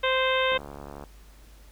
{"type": "harmonic tone", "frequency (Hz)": 521, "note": "C5", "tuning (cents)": -7, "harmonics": [1, 2, 3, 4, 5, 6, 7], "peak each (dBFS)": [-25, -28, -30, -31, -32, -33, -33], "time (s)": [0.03, 0.58], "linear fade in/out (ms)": 10}
{"type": "click train", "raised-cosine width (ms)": 1, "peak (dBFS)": -26, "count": 38, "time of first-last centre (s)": [0.52, 1.038], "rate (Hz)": 71.4}
{"effects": ["added 50 Hz sine -48 dBFS peak until 1.71 s", "pink hiss -57 dBFS RMS until 1.71 s"]}